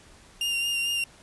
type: tone with vibrato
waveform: 40% pulse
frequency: 2794 Hz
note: F7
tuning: in tune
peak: -24 dBFS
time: 0.41-1.04 s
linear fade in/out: 2 ms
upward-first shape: sine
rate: 4.5 Hz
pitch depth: 21 cents each way
effects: pink hiss -53 dBFS RMS until 1.22 s + resampled to 24000 Hz